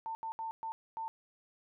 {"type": "tone bursts at uneven times", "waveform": "sine", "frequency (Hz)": 897, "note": "A5", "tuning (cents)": 33, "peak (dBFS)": -36, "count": 5, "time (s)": [[0.06, 0.15], [0.23, 0.32], [0.39, 0.51], [0.63, 0.72], [0.97, 1.08]], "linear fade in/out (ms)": 0, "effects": []}